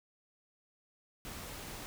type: noise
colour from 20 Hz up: pink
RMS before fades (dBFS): -45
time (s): 1.25-1.86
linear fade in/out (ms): 0
effects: none